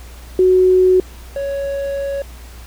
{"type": "tone pair in turn", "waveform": ["sine", "triangle"], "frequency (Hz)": [370, 556.3], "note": ["F#4", "C#5"], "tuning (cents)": [0, 6], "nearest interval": "perfect fifth", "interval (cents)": 706, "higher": "second", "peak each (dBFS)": [-8, -17], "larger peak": "first", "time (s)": [[0.39, 1], [1.36, 2.22]], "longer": "second", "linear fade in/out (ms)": 2, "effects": ["added 60 Hz sine -34 dBFS peak until 2.66 s", "pink hiss -42 dBFS RMS until 2.66 s"]}